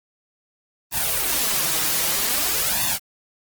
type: noise with flanger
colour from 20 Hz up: white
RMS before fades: -22 dBFS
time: 0.91-2.99 s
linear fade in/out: 50 ms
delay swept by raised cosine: 1.1 to 6.5 ms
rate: 0.52 Hz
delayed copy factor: +0.9
effects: Opus 24 kbps